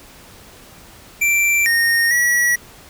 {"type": "tone with pitch steps", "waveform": "square", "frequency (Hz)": [2348, 1850, 1930], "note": ["D7", "A#6", "B6"], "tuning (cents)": [-1, -14, -40], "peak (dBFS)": -14, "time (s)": [1.21, 2.56], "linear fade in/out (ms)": 10, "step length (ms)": 450, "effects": ["pink hiss -43 dBFS RMS until 2.89 s"]}